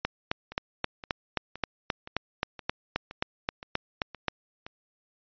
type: two click trains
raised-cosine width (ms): 0.3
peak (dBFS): -24 / -10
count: 9 / 17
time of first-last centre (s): 0.52-4.665 / 0.05-4.283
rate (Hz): 1.93 / 3.78
effects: resampled to 11025 Hz